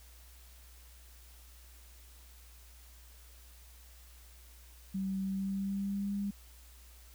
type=tone with pitch glide; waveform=sine; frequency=192.2 to 200.8 Hz; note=G3 to G3; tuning=-34 to +42 cents; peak=-32 dBFS; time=4.94-6.31 s; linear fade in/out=10 ms; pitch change=+76 cents; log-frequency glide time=5.22-6.12 s; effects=added 60 Hz sine -54 dBFS peak until 7.14 s + white hiss -60 dBFS RMS until 7.14 s